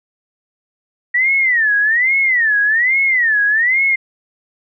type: tone with vibrato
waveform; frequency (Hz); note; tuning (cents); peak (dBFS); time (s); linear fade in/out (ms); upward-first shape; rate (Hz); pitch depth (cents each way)
sine; 1900; A#6; +33; -11; 1.14-3.96; 10; sine; 1.2; 240
effects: none